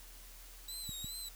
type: tone with vibrato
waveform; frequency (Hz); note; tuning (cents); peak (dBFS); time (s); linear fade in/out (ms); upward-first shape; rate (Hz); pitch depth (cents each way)
20% pulse; 3921; B7; -13; -36; 0.68-1.29; 5; sine; 2.5; 77
type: clicks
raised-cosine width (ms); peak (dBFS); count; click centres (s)
5; -32; 2; 0.893 / 1.045
effects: added 40 Hz sine -53 dBFS peak until 1.35 s + white hiss -56 dBFS RMS until 1.35 s